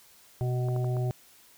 harmonic tone, 124.8 Hz, B2, 19 cents sharp, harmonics 1 / 3 / 5 / 6, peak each -26 / -36 / -40 / -42 dBFS, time 0.41-1.11 s, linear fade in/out 0 ms
clicks, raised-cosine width 1 ms, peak -27 dBFS, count 4, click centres 0.686 / 0.763 / 0.845 / 0.968 s
effects white hiss -57 dBFS RMS until 1.57 s

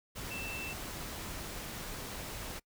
sine tone in noise, 2669 Hz, E7, 21 cents sharp, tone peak -40 dBFS, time 0.3-0.74 s, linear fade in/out 20 ms, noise pink, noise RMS -42 dBFS, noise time 0.15-2.6 s, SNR -1 dB, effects noise-tail reverb RT60 0.1 s tail -24 dB re dry

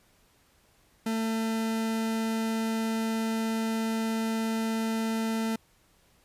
40% pulse tone, 223.6 Hz, A3, 28 cents sharp, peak -26 dBFS, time 1.06-5.56 s, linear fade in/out 5 ms, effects pink hiss -64 dBFS RMS until 6.24 s + resampled to 32000 Hz

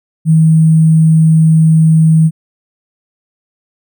sine tone with sample-and-hold, 160 Hz, D#3, 49 cents sharp, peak -4 dBFS, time 0.25-2.31 s, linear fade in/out 50 ms, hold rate 8820 Hz, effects none

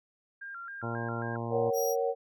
sine tone with vibrato, 1488 Hz, F#6, 9 cents sharp, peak -39 dBFS, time 0.41-1.37 s, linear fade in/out 10 ms, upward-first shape square, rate 3.7 Hz, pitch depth 130 cents each way
harmonic tone, 116.54 Hz, A#2, in tune, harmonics 1 / 2 / 3 / 4 / 5 / 6 / 7 / 8 / 9, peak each -36 / -39 / -41 / -42 / -43 / -44 / -44 / -45 / -46 dBFS, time 0.82-1.71 s, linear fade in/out 20 ms
sine chord, F# major, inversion first, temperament equal with one note detuned, 466.2 / 554.4 / 752.9 Hz, A#4 / C#5 / F#5, 0 / 0 / +30 cents, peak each -29 / -31 / -34 dBFS, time 1.5-2.15 s, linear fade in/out 50 ms
20% pulse tone, 5720 Hz, F8, 41 cents sharp, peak -29 dBFS, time 1.73-1.96 s, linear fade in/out 50 ms
effects none

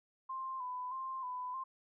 sine tone with vibrato, 1026 Hz, C6, 34 cents flat, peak -38 dBFS, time 0.29-1.64 s, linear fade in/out 10 ms, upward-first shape square, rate 1.6 Hz, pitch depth 44 cents each way, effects none

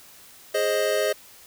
square chord, Ab major, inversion none, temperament equal with one note detuned, 415.3 / 528.1 / 622.3 Hz, Ab4 / C5 / Eb5, 0 / +16 / 0 cents, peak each -27 / -27 / -25 dBFS, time 0.54-1.13 s, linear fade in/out 10 ms, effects white hiss -49 dBFS RMS until 1.46 s

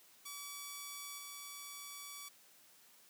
5% pulse tone with level steps, 1144 Hz, D6, 46 cents flat, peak -33 / -35 dBFS, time 0.25-2.29 s, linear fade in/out 10 ms, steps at 1.18 s, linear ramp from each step 2 ms, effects white hiss -64 dBFS RMS until 3.09 s + high-pass 150 Hz 12 dB/octave

